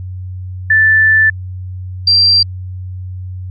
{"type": "tone pair in turn", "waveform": "sine", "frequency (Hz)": [1760, 4718], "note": ["A6", "D8"], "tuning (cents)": [0, 7], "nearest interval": "octave + perfect fourth", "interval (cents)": 1707, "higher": "second", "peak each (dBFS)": -6, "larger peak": "neither", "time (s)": [[0.7, 1.3], [2.07, 2.43]], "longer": "first", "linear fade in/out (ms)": 5, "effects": ["added 92 Hz sine -22 dBFS peak until 3.5 s"]}